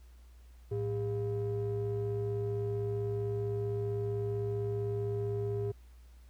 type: ring-modulated tone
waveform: triangle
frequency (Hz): 147.4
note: D3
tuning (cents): +7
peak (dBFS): -26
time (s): 0.71-5.72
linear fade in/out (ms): 10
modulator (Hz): 257
effects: added 60 Hz sine -52 dBFS peak until 6.29 s + pink hiss -68 dBFS RMS until 6.29 s